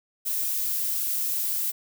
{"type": "noise", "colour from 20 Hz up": "violet", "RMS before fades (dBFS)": -27, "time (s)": [0.25, 1.72], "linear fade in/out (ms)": 20, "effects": []}